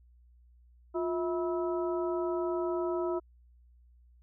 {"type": "harmonic tone with a mistuned harmonic", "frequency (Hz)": 325.1, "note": "E4", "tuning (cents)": -24, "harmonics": [1, 2, 3, 4], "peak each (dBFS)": [-30, -36, -40, -42], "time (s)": [0.94, 3.2], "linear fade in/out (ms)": 20, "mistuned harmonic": 1, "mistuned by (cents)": 140, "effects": ["added 60 Hz sine -57 dBFS peak until 4.22 s"]}